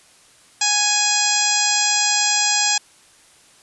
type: harmonic tone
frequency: 830.6 Hz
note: G#5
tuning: in tune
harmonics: 1 / 2 / 3 / 4 / 5 / 6 / 7 / 8 / 9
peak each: -25 / -27 / -25 / -26 / -27 / -23 / -26 / -25 / -21 dBFS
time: 0.61-2.78 s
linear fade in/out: 5 ms
effects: white hiss -51 dBFS RMS until 3.62 s + resampled to 24000 Hz